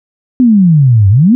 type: exponential two-way sweep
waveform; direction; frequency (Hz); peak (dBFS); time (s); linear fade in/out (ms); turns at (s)
sine; down then up; 260 to 93.9 to 260; -3; 0.4-1.35; 0; 1.09
effects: none